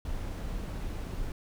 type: noise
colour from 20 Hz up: brown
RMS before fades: -35 dBFS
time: 0.05-1.32 s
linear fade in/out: 2 ms
effects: none